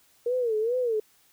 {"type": "tone with vibrato", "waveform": "sine", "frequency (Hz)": 466.2, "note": "A#4", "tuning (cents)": 0, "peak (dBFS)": -23, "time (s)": [0.26, 1], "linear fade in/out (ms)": 5, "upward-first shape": "sine", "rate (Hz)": 2.4, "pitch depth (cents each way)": 150, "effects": ["white hiss -62 dBFS RMS until 1.32 s"]}